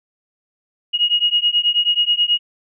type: beating tone pair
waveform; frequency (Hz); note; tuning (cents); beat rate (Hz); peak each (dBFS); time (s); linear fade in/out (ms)
sine; 2877 / 2886.3; F#7 / F#7; -49 / -44; 9.3; -17; 0.93-2.39; 20
effects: none